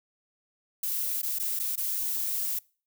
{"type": "noise with dropouts", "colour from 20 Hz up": "violet", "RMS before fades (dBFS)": -30, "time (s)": [0.83, 2.59], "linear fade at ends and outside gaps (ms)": 5, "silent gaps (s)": [[1.217, 1.23], [1.387, 1.397], [1.592, 1.597], [1.757, 1.776]], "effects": ["noise-tail reverb RT60 0.4 s tail -25 dB re dry"]}